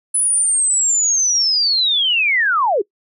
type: linear sweep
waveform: sine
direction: down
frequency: 10110 to 347.5 Hz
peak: -13 dBFS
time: 0.14-2.82 s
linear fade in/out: 10 ms
effects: noise-tail reverb RT60 0.1 s tail -23 dB re dry